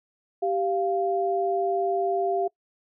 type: tone pair together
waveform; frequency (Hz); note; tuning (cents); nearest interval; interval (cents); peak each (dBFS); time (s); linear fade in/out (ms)
sine; 390.6 / 696; G4 / F5; -6 / -6; minor seventh; 1000; -25; 0.42-2.48; 10
effects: noise-tail reverb RT60 0.1 s tail -24 dB re dry